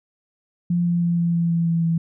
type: tone with pitch steps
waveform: sine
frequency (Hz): 173.9 / 172.7 / 171.51 / 170.32 / 169.14 / 167.98 / 166.82 / 165.66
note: F3 / F3 / F3 / F3 / E3 / E3 / E3 / E3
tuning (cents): -7 / -19 / -31 / -43 / +45 / +33 / +21 / +9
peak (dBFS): -17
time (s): 0.7-1.98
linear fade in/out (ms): 5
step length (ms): 160
effects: none